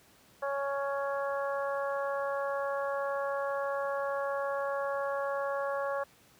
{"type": "harmonic tone", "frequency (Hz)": 278.3, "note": "C#4", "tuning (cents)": 7, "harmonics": [2, 3, 4, 5, 6], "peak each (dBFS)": [-32, -40, -37, -42, -42], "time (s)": [0.42, 6.04], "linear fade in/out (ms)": 10, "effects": ["pink hiss -61 dBFS RMS until 6.39 s", "high-pass 80 Hz 12 dB/octave"]}